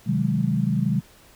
sine chord, Ab dominant seventh, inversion first, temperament just, 129.78 / 155.74 / 186.89 / 207.7 Hz, C3 / Eb3 / Gb3 / Ab3, -14 / +2 / +18 / 0 cents, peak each -25 dBFS, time 0.06-1.01 s, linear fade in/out 20 ms, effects pink hiss -52 dBFS RMS until 1.35 s

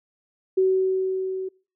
sine tone with level ramp, 377.4 Hz, F#4, 34 cents sharp, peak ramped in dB -15 to -27 dBFS, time 0.57-1.49 s, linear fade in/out 10 ms, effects noise-tail reverb RT60 0.4 s tail -25 dB re dry

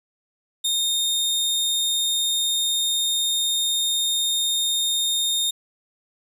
sawtooth tone, 3672 Hz, A#7, 27 cents flat, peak -17 dBFS, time 0.64-5.51 s, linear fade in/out 10 ms, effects resampled to 32000 Hz + 9-bit

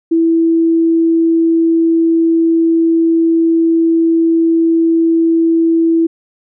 sine tone, 329.6 Hz, E4, in tune, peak -8 dBFS, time 0.11-6.07 s, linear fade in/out 10 ms, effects none

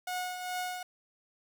sawtooth tone with tremolo, 728 Hz, F#5, 28 cents flat, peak -28 dBFS, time 0.07-0.83 s, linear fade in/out 5 ms, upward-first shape triangle, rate 2.4 Hz, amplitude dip 55%, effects 9-bit

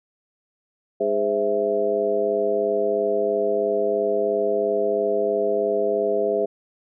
harmonic tone with a mistuned harmonic, 103 Hz, G#2, 14 cents flat, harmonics 2 / 3 / 4 / 5 / 6, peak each -34 / -34 / -22 / -25 / -24 dBFS, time 1-6.46 s, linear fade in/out 10 ms, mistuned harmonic 6, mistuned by +110 cents, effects none

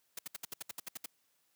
white noise bursts, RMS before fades -41 dBFS, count 11, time 0.17-1.06 s, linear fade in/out 5 ms, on 20 ms, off 67 ms, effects white hiss -75 dBFS RMS until 1.55 s + high-pass 100 Hz 12 dB/octave

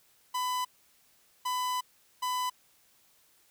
45% pulse tone bursts at uneven times, 1000 Hz, B5, 21 cents sharp, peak -29 dBFS, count 3, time 0.34-0.65 / 1.45-1.81 / 2.22-2.5 s, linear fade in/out 10 ms, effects white hiss -65 dBFS RMS until 3.5 s

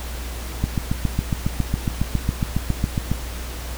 click train, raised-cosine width 5 ms, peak -7 dBFS, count 19, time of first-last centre 0.64-3.116 s, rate 7.27 Hz, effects added 60 Hz sine -29 dBFS peak until 3.77 s + pink hiss -35 dBFS RMS until 3.77 s

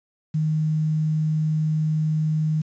sine tone with quantisation, 155.56 Hz, D#3, in tune, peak -19 dBFS, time 0.34-2.62 s, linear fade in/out 10 ms, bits 8, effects resampled to 16000 Hz

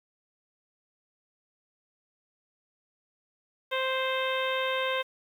harmonic tone, 523.3 Hz, C5, in tune, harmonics 1 / 2 / 3 / 4 / 5 / 6 / 7, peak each -30 / -33 / -35 / -36 / -37 / -38 / -38 dBFS, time 3.71-5.03 s, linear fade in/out 20 ms, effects 9-bit

